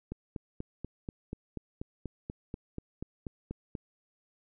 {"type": "click train", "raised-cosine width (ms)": 3, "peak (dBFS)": -24, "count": 16, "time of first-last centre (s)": [0.12, 3.752], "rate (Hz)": 4.13, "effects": []}